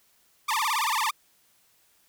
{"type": "tone with vibrato", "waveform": "sawtooth", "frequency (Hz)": 1029, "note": "C6", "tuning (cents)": -29, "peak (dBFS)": -20, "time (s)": [0.48, 1.11], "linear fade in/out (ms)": 10, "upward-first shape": "sine", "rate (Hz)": 18, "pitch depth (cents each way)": 300, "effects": ["white hiss -64 dBFS RMS until 2.08 s"]}